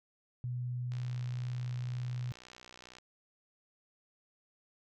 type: tone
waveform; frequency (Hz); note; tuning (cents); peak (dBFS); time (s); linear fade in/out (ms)
sine; 123.47; B2; 0; -34; 0.44-2.32; 0
type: click train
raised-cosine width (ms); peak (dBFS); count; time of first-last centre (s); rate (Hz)
0.2; -34; 129; 0.92-2.985; 62
effects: none